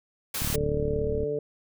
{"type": "noise", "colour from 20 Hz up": "white", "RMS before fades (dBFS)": -31, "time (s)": [0.34, 0.56], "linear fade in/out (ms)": 5}
{"type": "click train", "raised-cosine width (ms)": 5, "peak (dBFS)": -19, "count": 31, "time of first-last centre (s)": [0.42, 1.233], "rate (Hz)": 36.9}
{"type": "harmonic tone", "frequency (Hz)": 146.83, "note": "D3", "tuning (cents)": 0, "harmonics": [1, 2, 3, 4], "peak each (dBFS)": [-37, -39, -27, -35], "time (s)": [0.54, 1.39], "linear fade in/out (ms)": 2}
{"effects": []}